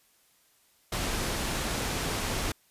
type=low-pass noise; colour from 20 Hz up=pink; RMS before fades=-31 dBFS; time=0.92-2.52 s; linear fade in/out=5 ms; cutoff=11000 Hz; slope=12 dB/octave; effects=white hiss -65 dBFS RMS until 2.7 s + resampled to 32000 Hz